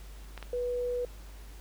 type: clicks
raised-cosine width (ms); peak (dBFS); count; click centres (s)
0.3; -25; 2; 0.377 / 0.427
type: tone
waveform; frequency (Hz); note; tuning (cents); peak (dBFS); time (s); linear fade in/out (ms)
sine; 490; B4; -14; -29; 0.53-1.05; 2
effects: added 50 Hz sine -44 dBFS peak until 1.6 s + pink hiss -55 dBFS RMS until 1.6 s